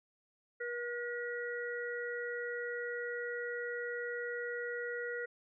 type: harmonic tone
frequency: 480 Hz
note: B4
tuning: 49 cents flat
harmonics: 1 / 3 / 4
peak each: -39 / -42 / -42 dBFS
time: 0.6-5.26 s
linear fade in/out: 10 ms
effects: none